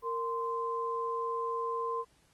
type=tone pair together; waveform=sine; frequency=462.4 / 1038 Hz; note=A#4 / C6; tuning=-14 / -14 cents; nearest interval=octave + major second; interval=1400 cents; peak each=-35 / -33 dBFS; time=0.02-2.05 s; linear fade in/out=50 ms; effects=pink hiss -67 dBFS RMS until 2.33 s + Opus 32 kbps